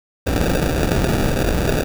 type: noise with sample-and-hold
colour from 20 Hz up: pink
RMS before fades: -18 dBFS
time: 0.26-1.84 s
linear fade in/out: 10 ms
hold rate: 1050 Hz
effects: none